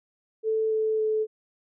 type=tone with pitch steps; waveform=sine; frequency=440 / 437 / 433.9 Hz; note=A4 / A4 / A4; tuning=0 / -12 / -24 cents; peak=-22 dBFS; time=0.43-1.27 s; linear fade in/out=50 ms; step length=280 ms; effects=none